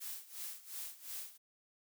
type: noise with tremolo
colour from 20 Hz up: blue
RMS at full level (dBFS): -43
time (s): 0-1.38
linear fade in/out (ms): 20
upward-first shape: sine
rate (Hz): 2.8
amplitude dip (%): 85
effects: none